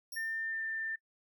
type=tone with exponential decay; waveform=15% pulse; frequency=5570 Hz; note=F8; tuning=5 cents flat; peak=-34 dBFS; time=0.12-0.47 s; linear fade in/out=5 ms; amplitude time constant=74 ms
type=tone with pitch glide; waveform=sine; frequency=1800 to 1788.6 Hz; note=A6 to A6; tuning=+39 to +28 cents; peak=-34 dBFS; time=0.16-0.96 s; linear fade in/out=10 ms; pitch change=-11 cents; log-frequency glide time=0.46-0.65 s
effects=noise-tail reverb RT60 0.1 s tail -24 dB re dry